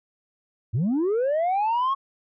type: linear sweep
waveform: sine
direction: up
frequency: 95.5 to 1110 Hz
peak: -18 dBFS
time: 0.73-1.95 s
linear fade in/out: 20 ms
effects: tanh soft clip ceiling -19 dBFS